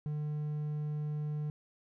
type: tone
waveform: triangle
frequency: 150 Hz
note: D3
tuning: 37 cents sharp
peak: -31 dBFS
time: 0.06-1.5 s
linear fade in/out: 0 ms
effects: none